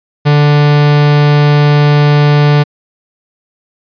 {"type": "tone", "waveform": "45% pulse", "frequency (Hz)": 146.83, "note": "D3", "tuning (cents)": 0, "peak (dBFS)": -5, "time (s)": [0.25, 2.64], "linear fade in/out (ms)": 20, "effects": ["resampled to 11025 Hz"]}